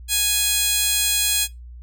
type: tone with high-pass filter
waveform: 15% pulse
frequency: 830.6 Hz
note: G#5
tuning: in tune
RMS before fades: -20 dBFS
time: 0.08-1.48 s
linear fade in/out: 50 ms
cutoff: 4900 Hz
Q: 1.2
effects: noise-tail reverb RT60 0.2 s tail -20 dB re dry + added 60 Hz sine -36 dBFS peak until 1.82 s